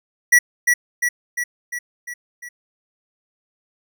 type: tone with echo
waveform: square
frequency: 1940 Hz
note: B6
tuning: 31 cents flat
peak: -9 dBFS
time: 0.32-0.39 s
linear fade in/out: 10 ms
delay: 350 ms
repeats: 6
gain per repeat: -4 dB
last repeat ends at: 2.49 s
effects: none